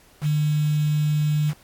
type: tone with quantisation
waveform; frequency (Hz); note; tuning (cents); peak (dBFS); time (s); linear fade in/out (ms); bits
sine; 150; D3; +37; -18; 0.21-1.54; 50; 6
effects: pink hiss -54 dBFS RMS until 1.63 s + AAC 64 kbps

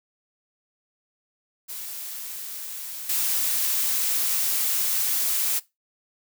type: noise with level steps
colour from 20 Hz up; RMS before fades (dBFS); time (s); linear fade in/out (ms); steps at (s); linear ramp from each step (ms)
blue; -35 / -24; 1.68-5.6; 20; 3.09; 5
effects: noise-tail reverb RT60 0.2 s tail -19 dB re dry

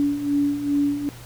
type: beating tone pair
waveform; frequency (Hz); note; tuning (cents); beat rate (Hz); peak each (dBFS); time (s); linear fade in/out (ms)
sine; 284.7 / 287.2; C#4 / D4; +46 / -39; 2.5; -26 / -20; 0-1.09; 0
effects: added 120 Hz sine -41 dBFS peak until 1.25 s + pink hiss -44 dBFS RMS until 1.25 s

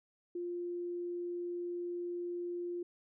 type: tone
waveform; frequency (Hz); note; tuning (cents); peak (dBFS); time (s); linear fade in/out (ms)
sine; 350; F4; +4; -36; 0.35-2.83; 5
effects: none

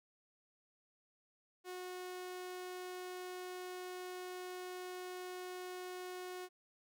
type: tone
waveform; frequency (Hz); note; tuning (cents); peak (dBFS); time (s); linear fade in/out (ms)
sawtooth; 364.5; F#4; -26; -40; 1.64-6.49; 50
effects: none

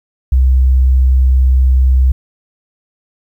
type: tone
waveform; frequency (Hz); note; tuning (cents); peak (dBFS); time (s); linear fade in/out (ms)
sine; 64.6; C2; -21; -6; 0.32-2.12; 5
effects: 8-bit

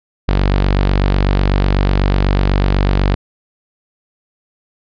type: tone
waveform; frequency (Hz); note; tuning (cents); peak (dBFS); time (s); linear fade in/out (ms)
sawtooth; 48.06; G1; -34; -7; 0.28-3.15; 10
effects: resampled to 11025 Hz

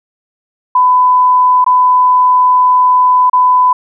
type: tone with dropouts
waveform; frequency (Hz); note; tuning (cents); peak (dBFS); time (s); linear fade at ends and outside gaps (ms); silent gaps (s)
sine; 1002; B5; +25; -5; 0.75-3.73; 5; 1.644-1.663 / 3.298-3.331
effects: none

